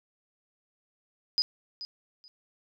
sine tone with echo, 4978 Hz, D#8, in tune, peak -22 dBFS, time 1.38-1.42 s, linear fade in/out 0 ms, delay 430 ms, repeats 2, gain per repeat -14 dB, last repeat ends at 2.28 s, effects none

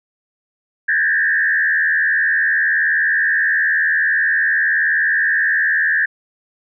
sine tone with frequency modulation, 1721 Hz, A6, 39 cents flat, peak -13 dBFS, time 0.88-6.06 s, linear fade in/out 10 ms, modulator 79.5 Hz, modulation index 1.6, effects none

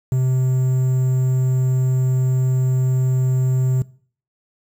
triangle tone with quantisation, 129.3 Hz, C3, 20 cents flat, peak -13 dBFS, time 0.12-3.82 s, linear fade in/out 2 ms, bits 7, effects noise-tail reverb RT60 0.5 s tail -21 dB re dry

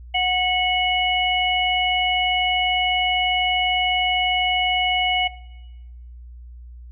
harmonic tone, 733 Hz, F#5, 16 cents flat, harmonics 1 / 3 / 4, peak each -22 / -22 / -22 dBFS, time 0.14-5.28 s, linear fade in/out 10 ms, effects noise-tail reverb RT60 1.0 s tail -19 dB re dry + added 60 Hz sine -37 dBFS peak until 6.91 s

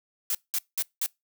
blue noise bursts, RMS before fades -27 dBFS, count 4, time 0.3-1.062 s, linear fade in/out 2 ms, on 48 ms, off 190 ms, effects noise-tail reverb RT60 0.2 s tail -25 dB re dry

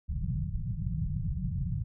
white low-pass noise, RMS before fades -32 dBFS, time 0.08-1.84 s, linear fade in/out 20 ms, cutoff 180 Hz, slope 96 dB/octave, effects none

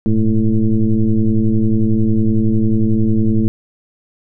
sine tone with frequency modulation, 106.5 Hz, G#2, 44 cents sharp, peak -10 dBFS, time 0.06-3.48 s, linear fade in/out 0 ms, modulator 112 Hz, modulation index 1.8, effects none

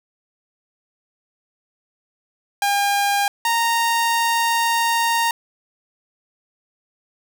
sawtooth tone pair in turn, 806 / 926.7 Hz, G5 / A#5, +48 / -10 cents, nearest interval major second, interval 242 cents, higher second, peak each -13 dBFS, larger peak neither, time 2.62-3.28 / 3.45-5.31 s, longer second, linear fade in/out 2 ms, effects none

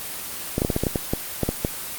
clicks, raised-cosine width 2 ms, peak -7 dBFS, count 12, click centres 0.581 / 0.619 / 0.649 / 0.702 / 0.764 / 0.836 / 0.868 / 0.958 / 1.135 / 1.433 / 1.49 / 1.649 s, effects white hiss -32 dBFS RMS until 1.98 s + Opus 24 kbps

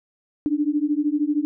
sine beating tone pair, 289.7 / 302.7 Hz, D4 / D#4, -24 / -48 cents, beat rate 13 Hz, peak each -22 dBFS, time 0.46-1.45 s, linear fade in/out 0 ms, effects none

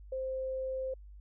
sine tone, 523.3 Hz, C5, in tune, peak -33 dBFS, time 0.12-0.94 s, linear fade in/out 5 ms, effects added 50 Hz sine -48 dBFS peak until 1.2 s

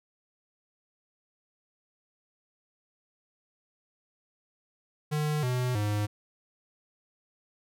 square tone with pitch steps, 151 / 125.52 / 104.33 Hz, D3 / B2 / G#2, +48 / +28 / +8 cents, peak -27 dBFS, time 5.11-6.07 s, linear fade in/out 20 ms, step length 320 ms, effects none

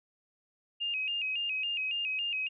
sine tone with vibrato, 2671 Hz, E7, 22 cents sharp, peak -30 dBFS, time 0.8-2.49 s, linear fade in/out 20 ms, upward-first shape square, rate 3.6 Hz, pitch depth 89 cents each way, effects none

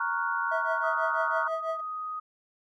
sine chord, Gb major seventh, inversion first, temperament equal, 932.3 / 1108.7 / 1396.9 / 1480 Hz, Bb5 / Db6 / F6 / Gb6, 0 / 0 / 0 / 0 cents, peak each -32 dBFS, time 0-1.48 s, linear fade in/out 5 ms
triangle tone with tremolo, 650 Hz, E5, 24 cents flat, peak -25 dBFS, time 0.51-1.81 s, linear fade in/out 10 ms, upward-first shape triangle, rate 6.1 Hz, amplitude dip 100%
sine tone, 1249 Hz, D#6, 6 cents sharp, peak -32 dBFS, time 0.83-2.2 s, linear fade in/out 10 ms
effects none

